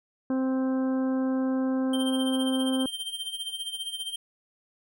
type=harmonic tone; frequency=261.6 Hz; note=C4; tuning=in tune; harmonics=1 / 2 / 3 / 4 / 5 / 6; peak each=-24 / -33 / -42 / -43 / -47 / -47 dBFS; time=0.3-2.86 s; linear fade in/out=2 ms
type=tone with tremolo; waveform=square; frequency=3152 Hz; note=G7; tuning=9 cents sharp; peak=-30 dBFS; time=1.93-4.16 s; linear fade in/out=5 ms; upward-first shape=sine; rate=15 Hz; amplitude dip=70%
effects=none